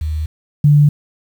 sine tone pair in turn, 77.3 / 146.73 Hz, D#2 / D3, -11 / -1 cents, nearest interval major seventh, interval 1110 cents, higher second, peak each -17 / -6 dBFS, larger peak second, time 0.01-0.26 / 0.64-0.89 s, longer neither, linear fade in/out 5 ms, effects 7-bit

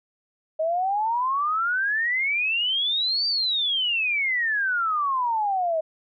sine exponential two-way sweep, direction up then down, 622.3 to 4699 to 622.3 Hz, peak -21 dBFS, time 0.59-5.81 s, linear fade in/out 10 ms, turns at 3.27 s, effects none

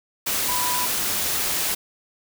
sine tone in noise, 987.8 Hz, B5, in tune, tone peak -26 dBFS, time 0.48-0.86 s, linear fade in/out 10 ms, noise white, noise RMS -24 dBFS, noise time 0.26-1.75 s, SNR -5 dB, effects none

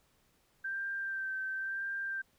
sine tone with vibrato, 1568 Hz, G6, in tune, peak -34 dBFS, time 0.64-2.22 s, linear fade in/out 10 ms, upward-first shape sine, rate 0.96 Hz, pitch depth 23 cents each way, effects pink hiss -71 dBFS RMS until 2.38 s

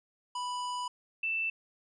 square / sine tone pair in turn, 987.8 / 2659 Hz, B5 / E7, 0 / +14 cents, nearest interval octave + perfect fourth, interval 1714 cents, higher second, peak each -34 / -29 dBFS, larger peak second, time 0.35-0.88 / 1.23-1.5 s, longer first, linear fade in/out 5 ms, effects resampled to 22050 Hz

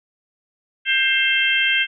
harmonic tone with a mistuned harmonic, 528 Hz, C5, 16 cents sharp, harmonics 3 / 4 / 5 / 6, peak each -21 / -21 / -21 / -21 dBFS, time 0.85-1.87 s, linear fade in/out 50 ms, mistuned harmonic 5, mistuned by +26 cents, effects none

